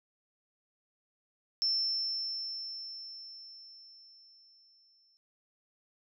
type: tone with exponential decay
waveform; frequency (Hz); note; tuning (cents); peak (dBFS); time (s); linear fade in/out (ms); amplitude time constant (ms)
sine; 5350; E8; +25; -26; 1.62-5.17; 0; 770
effects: none